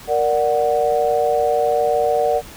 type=chord; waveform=sine; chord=Bb augmented; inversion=none; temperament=equal; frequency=466.2 / 587.3 / 740 Hz; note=Bb4 / D5 / F#5; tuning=0 / 0 / 0 cents; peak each=-19 dBFS; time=0.07-2.42 s; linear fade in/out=50 ms; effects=pink hiss -39 dBFS RMS until 2.56 s